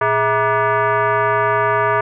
sine tone with frequency modulation, 116.54 Hz, A#2, in tune, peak -13 dBFS, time 0.01-2.01 s, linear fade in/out 5 ms, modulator 534 Hz, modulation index 2.8, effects none

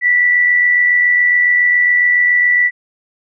sine tone with amplitude modulation, 1963 Hz, B6, 11 cents flat, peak -7 dBFS, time 0.01-2.71 s, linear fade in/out 50 ms, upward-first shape sine, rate 87.2 Hz, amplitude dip 40%, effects none

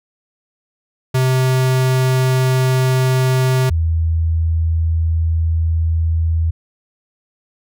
square / sine tone pair in turn, 129.6 / 81.64 Hz, C3 / E2, -16 / -16 cents, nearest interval minor sixth, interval 800 cents, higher first, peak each -13 dBFS, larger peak neither, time 1.14-3.7 / 3.7-6.51 s, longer second, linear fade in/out 10 ms, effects none

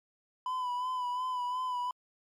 triangle tone with vibrato, 1000 Hz, B5, 21 cents sharp, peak -29 dBFS, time 0.46-1.91 s, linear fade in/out 2 ms, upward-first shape sine, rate 2.8 Hz, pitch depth 37 cents each way, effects MP3 96 kbps

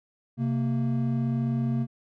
triangle tone pair together, 131.12 / 230.2 Hz, C3 / A#3, +4 / -22 cents, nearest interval minor seventh, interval 974 cents, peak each -24 / -25 dBFS, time 0.37-1.87 s, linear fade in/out 50 ms, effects none

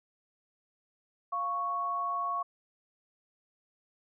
sine tone pair together, 698.5 / 1108.8 Hz, F5 / C#6, 0 / 0 cents, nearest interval minor sixth, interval 800 cents, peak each -38 / -30 dBFS, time 1.32-2.43 s, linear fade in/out 10 ms, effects none

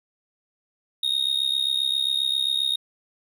triangle tone with amplitude modulation, 3729 Hz, A#7, in tune, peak -16 dBFS, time 1.03-2.76 s, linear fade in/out 5 ms, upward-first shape sine, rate 67.5 Hz, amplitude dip 85%, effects none

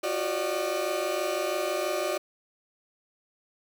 35% pulse tone cluster, 350.1 / 376.2 / 560 / 603 Hz, F4 / F#4 / C#5 / D5, +4 / +29 / +18 / +46 cents, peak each -33 / -32 / -33 / -28 dBFS, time 0.03-2.18 s, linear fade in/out 10 ms, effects 10-bit

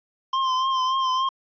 square tone with vibrato, 1046.5 Hz, C6, in tune, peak -21 dBFS, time 0.33-1.29 s, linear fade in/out 5 ms, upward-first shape triangle, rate 3.5 Hz, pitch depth 43 cents each way, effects resampled to 11025 Hz + 10-bit

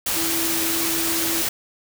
sine tone in noise, 329.6 Hz, E4, in tune, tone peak -27 dBFS, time 0.16-1.42 s, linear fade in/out 5 ms, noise white, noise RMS -23 dBFS, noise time 0.06-1.49 s, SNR -7 dB, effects none

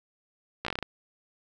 slowing click train, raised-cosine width 0.3 ms, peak -15 dBFS, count 8, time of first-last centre 0.65-0.827 s, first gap 15 ms, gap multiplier 1.17, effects none

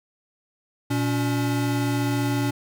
square tone pair together, 119.49 / 284.2 Hz, A#2 / C#4, +43 / +43 cents, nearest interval octave + minor third, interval 1500 cents, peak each -25 dBFS, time 0.9-2.51 s, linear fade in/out 10 ms, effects none

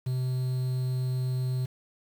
triangle tone with quantisation, 128 Hz, C3, 38 cents flat, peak -24 dBFS, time 0.06-1.66 s, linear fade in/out 10 ms, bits 8, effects none

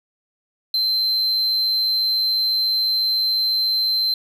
triangle tone, 4103 Hz, C8, 35 cents flat, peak -16 dBFS, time 0.74-4.14 s, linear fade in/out 2 ms, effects none

